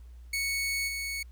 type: tone with level steps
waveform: sawtooth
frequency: 2217 Hz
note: C#7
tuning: in tune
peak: -25 / -29 dBFS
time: 0.33-1.23 s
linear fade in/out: 5 ms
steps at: 0.87 s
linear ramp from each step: 20 ms
effects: added 60 Hz sine -45 dBFS peak until 1.31 s + pink hiss -68 dBFS RMS until 1.31 s